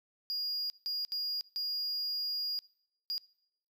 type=tone bursts at uneven times; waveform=triangle; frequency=4850 Hz; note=D#8; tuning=45 cents flat; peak=-31 dBFS; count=5; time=0.3-0.7 / 0.86-1.05 / 1.12-1.41 / 1.56-2.59 / 3.1-3.18 s; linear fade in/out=0 ms; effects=noise-tail reverb RT60 0.7 s tail -23 dB re dry